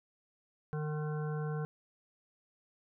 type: harmonic tone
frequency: 151.9 Hz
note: D#3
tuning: 41 cents flat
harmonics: 1 / 3 / 5 / 7 / 9 / 10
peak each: -34 / -41 / -48 / -50 / -52 / -51 dBFS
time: 0.73-1.65 s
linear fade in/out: 0 ms
effects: none